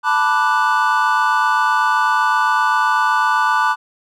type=chord; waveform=triangle; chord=B minor seventh; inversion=third; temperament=equal; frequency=880 / 987.8 / 1174.7 / 1480 Hz; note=A5 / B5 / D6 / F#6; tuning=0 / 0 / 0 / 0 cents; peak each=-17 dBFS; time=0.03-3.76 s; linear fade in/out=50 ms; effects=none